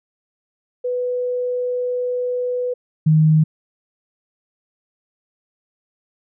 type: tone pair in turn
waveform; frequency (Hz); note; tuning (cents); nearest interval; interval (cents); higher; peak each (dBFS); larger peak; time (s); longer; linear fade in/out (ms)
sine; 495.5 / 156.07; B4 / D#3; +6 / +6; octave + minor sixth; 2000; first; -19 / -10; second; 0.84-2.74 / 3.06-3.44; first; 10
effects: none